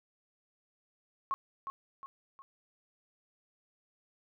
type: tone with echo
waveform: sine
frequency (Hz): 1090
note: C#6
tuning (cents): -29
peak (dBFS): -29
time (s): 1.31-1.34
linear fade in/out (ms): 0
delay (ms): 360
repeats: 3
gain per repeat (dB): -7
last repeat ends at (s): 2.42
effects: none